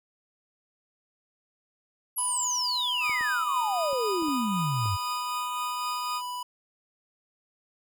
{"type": "exponential sweep", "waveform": "sine", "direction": "down", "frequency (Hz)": [11570, 89.7], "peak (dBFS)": -26, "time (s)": [2.16, 4.97], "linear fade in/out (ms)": 20}
{"type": "tone", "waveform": "square", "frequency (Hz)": 987.8, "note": "B5", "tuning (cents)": 0, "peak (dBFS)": -33, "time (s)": [2.18, 6.43], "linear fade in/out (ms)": 5}
{"type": "tone with tremolo", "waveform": "40% pulse", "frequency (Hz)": 1235, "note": "D#6", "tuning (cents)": -13, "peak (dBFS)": -29, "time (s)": [3, 6.22], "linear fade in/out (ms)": 50, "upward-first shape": "triangle", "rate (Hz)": 3.9, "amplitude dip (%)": 40}
{"type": "clicks", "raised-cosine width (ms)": 2, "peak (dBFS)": -32, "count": 6, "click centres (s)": [3.096, 3.21, 3.93, 4.224, 4.284, 4.858]}
{"effects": []}